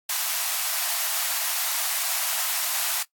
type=high-pass noise; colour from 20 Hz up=white; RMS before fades=-26 dBFS; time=0.09-3.03 s; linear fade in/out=5 ms; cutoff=630 Hz; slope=96 dB/octave; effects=noise-tail reverb RT60 0.1 s tail -18 dB re dry + AAC 64 kbps